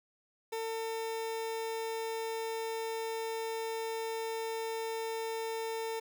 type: tone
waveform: 30% pulse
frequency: 450 Hz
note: A4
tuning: 39 cents sharp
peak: -32 dBFS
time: 0.52-6 s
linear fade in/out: 10 ms
effects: none